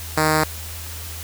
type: tone with notch filter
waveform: 5% pulse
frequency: 155.56 Hz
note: D#3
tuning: in tune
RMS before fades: -18 dBFS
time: 0.17-0.44 s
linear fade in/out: 2 ms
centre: 3000 Hz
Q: 1.6
effects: added 81 Hz sine -33 dBFS peak until 1.23 s + white hiss -35 dBFS RMS until 1.23 s